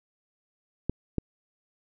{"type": "clicks", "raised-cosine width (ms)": 3, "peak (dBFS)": -13, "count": 2, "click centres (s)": [0.896, 1.183], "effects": []}